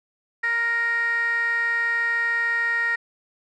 15% pulse tone with band-pass filter, 466.5 Hz, A#4, 1 cent sharp, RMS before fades -23 dBFS, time 0.43-2.96 s, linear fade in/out 10 ms, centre 1800 Hz, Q 9.3, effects none

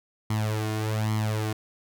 sawtooth tone with flanger, 108.3 Hz, A2, 27 cents flat, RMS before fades -27 dBFS, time 0.3-1.53 s, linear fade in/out 5 ms, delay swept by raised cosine 0.94 to 2.84 ms, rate 1.2 Hz, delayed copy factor +0.75, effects none

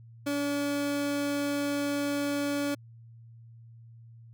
30% pulse tone, 285.9 Hz, D4, 46 cents flat, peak -25 dBFS, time 0.26-2.75 s, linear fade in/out 10 ms, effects added 115 Hz sine -48 dBFS peak until 4.33 s

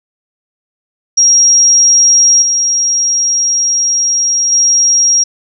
sine tone with level steps, 5630 Hz, F8, 13 cents sharp, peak -4 / -9 / -6 dBFS, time 1.17-5.24 s, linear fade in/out 10 ms, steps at 2.42 / 4.52 s, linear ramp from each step 2 ms, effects none

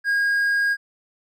triangle tone, 1631 Hz, G#6, 32 cents flat, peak -16 dBFS, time 0.04-0.77 s, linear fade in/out 50 ms, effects none

